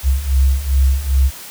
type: beating tone pair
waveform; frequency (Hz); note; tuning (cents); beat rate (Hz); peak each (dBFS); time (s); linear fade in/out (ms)
sine; 65.41 / 67.91; C2 / C#2; 0 / -35; 2.5; -16 / -13; 0.03-1.31; 50
effects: white hiss -34 dBFS RMS until 1.5 s